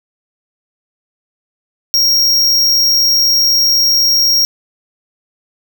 square tone, 5588 Hz, F8, in tune, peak -9 dBFS, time 1.94-4.45 s, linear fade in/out 0 ms, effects none

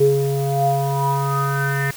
square tone with low-pass filter sweep, 138.59 Hz, C#3, in tune, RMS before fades -19 dBFS, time 0-1.91 s, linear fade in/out 5 ms, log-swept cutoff 410 to 1900 Hz, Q 9.3, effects white hiss -37 dBFS RMS until 1.96 s

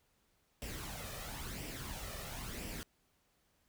pink noise with flanger, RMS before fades -44 dBFS, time 0.62-2.83 s, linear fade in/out 0 ms, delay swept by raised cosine 0.37 to 1.67 ms, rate 0.98 Hz, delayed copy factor +0.55, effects pink hiss -75 dBFS RMS until 3.68 s

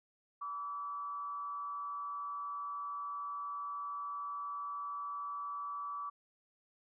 sine tone with frequency modulation, 1150 Hz, D6, 37 cents flat, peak -38 dBFS, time 0.41-6.1 s, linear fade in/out 10 ms, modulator 163 Hz, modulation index 0.37, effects none

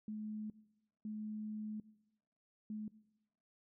sine tone bursts at uneven times, 214 Hz, A3, 48 cents flat, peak -40 dBFS, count 3, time 0.08-0.5 / 1.05-1.8 / 2.7-2.88 s, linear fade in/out 2 ms, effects noise-tail reverb RT60 1.0 s tail -20 dB re dry

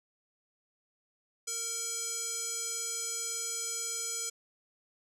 square tone with band-pass filter, 460.9 Hz, A#4, 20 cents flat, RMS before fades -36 dBFS, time 1.47-4.3 s, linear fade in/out 10 ms, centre 7200 Hz, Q 3.8, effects none

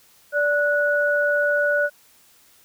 sine tone pair together, 583.3 / 1469 Hz, D5 / F#6, -12 / -13 cents, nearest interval octave + major third, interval 1599 cents, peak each -20 dBFS, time 0.32-1.9 s, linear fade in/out 50 ms, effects white hiss -55 dBFS RMS until 2.64 s

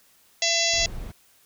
harmonic tone, 673 Hz, E5, 36 cents sharp, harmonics 1 / 3 / 4 / 5 / 6 / 7 / 8 / 9 / 10, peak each -29 / -29 / -29 / -29 / -29 / -29 / -29 / -29 / -29 dBFS, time 0.42-0.86 s, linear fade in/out 2 ms
brown noise, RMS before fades -34 dBFS, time 0.73-1.12 s, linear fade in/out 10 ms
effects white hiss -59 dBFS RMS until 1.45 s

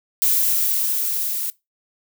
violet noise with level ramp, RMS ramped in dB -17 to -25 dBFS, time 0.22-1.5 s, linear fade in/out 0 ms, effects noise-tail reverb RT60 0.2 s tail -20 dB re dry

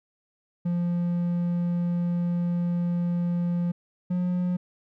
triangle tone pair in turn, 174 / 179.2 Hz, F3 / F3, -6 / +45 cents, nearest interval minor second, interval 51 cents, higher second, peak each -21 dBFS, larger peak neither, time 0.65-3.72 / 4.1-4.57 s, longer first, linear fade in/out 10 ms, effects none

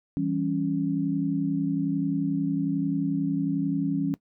sine chord, C# diminished, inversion first, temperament equal, 164.81 / 196 / 277.2 Hz, E3 / G3 / C#4, 0 / 0 / 0 cents, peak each -29 / -31 / -25 dBFS, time 0.17-4.14 s, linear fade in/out 0 ms, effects noise-tail reverb RT60 0.1 s tail -18 dB re dry

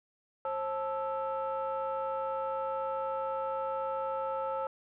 sine tone cluster, 535 / 876 / 1317 Hz, C5 / A5 / E6, +38 / -8 / -2 cents, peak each -33 / -35 / -37 dBFS, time 0.45-4.67 s, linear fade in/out 2 ms, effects tanh soft clip ceiling -25 dBFS

